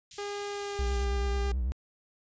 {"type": "band-stop noise", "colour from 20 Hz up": "white", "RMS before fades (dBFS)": -45, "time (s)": [0.11, 1.05], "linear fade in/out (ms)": 2, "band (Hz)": [130, 2600], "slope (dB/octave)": 24}
{"type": "tone with pitch glide", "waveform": "sawtooth", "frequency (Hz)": [406.9, 400.1], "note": ["G#4", "G4"], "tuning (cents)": [-35, 35], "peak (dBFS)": -30, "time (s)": [0.18, 1.52], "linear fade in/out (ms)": 5, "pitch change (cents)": -30, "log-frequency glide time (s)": [0.47, 1.05]}
{"type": "tone with vibrato", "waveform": "triangle", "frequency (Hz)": 62.3, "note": "B1", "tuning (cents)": 16, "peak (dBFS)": -25, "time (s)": [0.79, 1.72], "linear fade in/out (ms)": 0, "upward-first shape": "triangle", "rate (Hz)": 9.2, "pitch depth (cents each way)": 160}
{"effects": ["resampled to 16000 Hz"]}